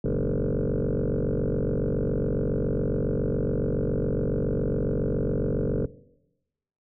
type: tone with frequency modulation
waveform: sine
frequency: 151.8 Hz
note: D#3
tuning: 42 cents flat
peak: -21 dBFS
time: 0.04-5.86 s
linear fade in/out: 5 ms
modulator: 47.2 Hz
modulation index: 7.6
effects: noise-tail reverb RT60 1.0 s tail -21 dB re dry + tanh soft clip ceiling -20 dBFS